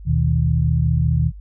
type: tone cluster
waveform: sine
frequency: 77.4 / 122.6 / 157.2 Hz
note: D#2 / B2 / D#3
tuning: -9 / -12 / +18 cents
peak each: -19 dBFS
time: 0.05-1.32 s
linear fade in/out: 50 ms
effects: added 50 Hz sine -34 dBFS peak until 1.4 s